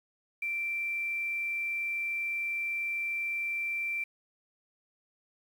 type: tone with quantisation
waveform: sine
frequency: 2349 Hz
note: D7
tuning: in tune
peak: -30 dBFS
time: 0.42-4.04 s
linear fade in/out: 5 ms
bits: 9
effects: none